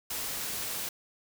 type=noise; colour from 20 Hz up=white; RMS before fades=-35 dBFS; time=0.1-0.89 s; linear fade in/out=5 ms; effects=none